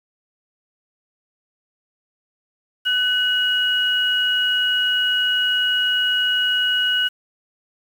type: tone pair together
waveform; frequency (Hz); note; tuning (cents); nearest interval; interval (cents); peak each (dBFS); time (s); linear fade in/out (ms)
sine; 1500 / 2903; F#6 / F#7; +23 / -34; major seventh; 1143; -21 / -18; 2.85-7.09; 20
effects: 7-bit